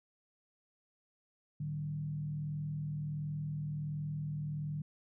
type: tone with frequency modulation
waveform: sine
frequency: 150 Hz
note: D3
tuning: 37 cents sharp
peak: -35 dBFS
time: 1.6-4.82 s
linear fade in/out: 5 ms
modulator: 41.4 Hz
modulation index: 0.5
effects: none